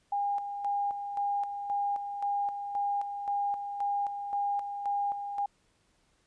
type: tone with tremolo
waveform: sine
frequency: 810 Hz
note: G#5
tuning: 43 cents flat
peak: -27 dBFS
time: 0.12-5.46 s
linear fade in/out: 5 ms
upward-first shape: square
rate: 1.9 Hz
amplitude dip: 55%
effects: pink hiss -70 dBFS RMS until 6.26 s + resampled to 22050 Hz